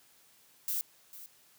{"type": "noise with echo", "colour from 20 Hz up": "violet", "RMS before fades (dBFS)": -33, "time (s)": [0.68, 0.81], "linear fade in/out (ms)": 0, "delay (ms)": 450, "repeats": 1, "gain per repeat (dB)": -15, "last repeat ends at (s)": 1.26, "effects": ["white hiss -63 dBFS RMS until 1.58 s", "high-pass 80 Hz 12 dB/octave"]}